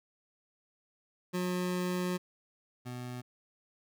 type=tone pair in turn; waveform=25% pulse; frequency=180.4 / 124.07 Hz; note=F#3 / B2; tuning=-44 / +8 cents; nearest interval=tritone; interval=648 cents; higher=first; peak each=-27 / -35 dBFS; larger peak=first; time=1.33-2.18 / 2.85-3.22 s; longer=first; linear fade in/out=20 ms; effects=none